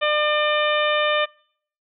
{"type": "harmonic tone", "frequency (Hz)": 600, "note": "D5", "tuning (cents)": 37, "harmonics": [1, 2, 3, 4, 5, 6], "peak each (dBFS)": [-21, -24, -26, -27, -28, -29], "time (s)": [0.01, 1.26], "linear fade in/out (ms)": 20, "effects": ["noise-tail reverb RT60 0.6 s tail -25 dB re dry"]}